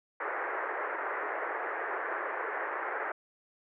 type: band-pass noise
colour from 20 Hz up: white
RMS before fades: -35 dBFS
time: 0.2-3.12 s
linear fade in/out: 5 ms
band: 360 to 1900 Hz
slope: 48 dB/octave
effects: none